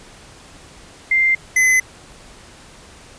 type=tone pair in turn; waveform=sine / square; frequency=2093 / 2033 Hz; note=C7 / B6; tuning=0 / +50 cents; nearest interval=minor second; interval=50 cents; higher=first; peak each=-12 / -12 dBFS; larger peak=neither; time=1.11-1.35 / 1.56-1.8 s; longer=neither; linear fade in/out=5 ms; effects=pink hiss -43 dBFS RMS until 3.18 s + resampled to 22050 Hz